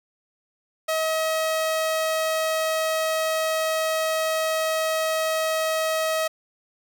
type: tone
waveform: sawtooth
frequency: 637 Hz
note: D#5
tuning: 41 cents sharp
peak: -18 dBFS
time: 0.88-6.28 s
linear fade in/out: 10 ms
effects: none